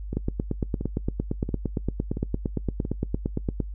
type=two click trains; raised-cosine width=3 ms; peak=-17 / -12 dBFS; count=5 / 31; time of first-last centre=0.13-2.851 / 0.17-3.602 s; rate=1.47 / 8.74 Hz; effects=noise-tail reverb RT60 0.1 s tail -22 dB re dry + added 50 Hz sine -32 dBFS peak until 3.74 s